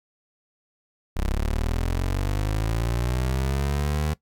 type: linear sweep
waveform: 25% pulse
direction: up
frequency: 32.15 to 77.1 Hz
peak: -19 dBFS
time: 1.16-4.14 s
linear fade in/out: 10 ms
effects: noise-tail reverb RT60 0.1 s tail -19 dB re dry